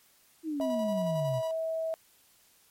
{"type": "exponential sweep", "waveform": "sine", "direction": "down", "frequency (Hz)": [329.6, 121], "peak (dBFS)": -30, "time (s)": [0.43, 1.42], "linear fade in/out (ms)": 50}
{"type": "tone with pitch glide", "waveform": "sine", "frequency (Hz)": [640, 647.1], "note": ["D#5", "E5"], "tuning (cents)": [49, -32], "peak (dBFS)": -29, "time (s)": [0.6, 1.94], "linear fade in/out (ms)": 0, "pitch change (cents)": 19, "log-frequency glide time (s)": [0.85, 1.57]}
{"type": "tone with tremolo", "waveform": "45% pulse", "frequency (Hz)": 975, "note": "B5", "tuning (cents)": -23, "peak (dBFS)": -39, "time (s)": [0.61, 1.51], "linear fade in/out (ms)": 0, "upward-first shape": "square", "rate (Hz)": 11, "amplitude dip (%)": 40}
{"effects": ["white hiss -63 dBFS RMS until 2.7 s", "MP3 64 kbps"]}